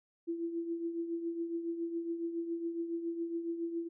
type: tone with tremolo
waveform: sine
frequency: 336 Hz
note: E4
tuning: 33 cents sharp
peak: -31 dBFS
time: 0.27-3.89 s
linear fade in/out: 20 ms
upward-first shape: triangle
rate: 7.2 Hz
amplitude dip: 65%
effects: none